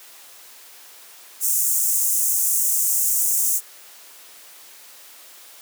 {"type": "high-pass noise", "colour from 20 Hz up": "pink", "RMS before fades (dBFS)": -20, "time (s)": [1.4, 3.61], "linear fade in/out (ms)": 50, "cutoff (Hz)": 6600, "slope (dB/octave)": 48, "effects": ["white hiss -45 dBFS RMS until 5.61 s", "high-pass 400 Hz 12 dB/octave"]}